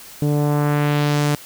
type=tone with low-pass filter sweep; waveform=sawtooth; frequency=146.83 Hz; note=D3; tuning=in tune; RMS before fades=-18 dBFS; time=0.22-1.35 s; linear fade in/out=2 ms; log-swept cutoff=400 to 11000 Hz; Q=1.1; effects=white hiss -40 dBFS RMS until 1.45 s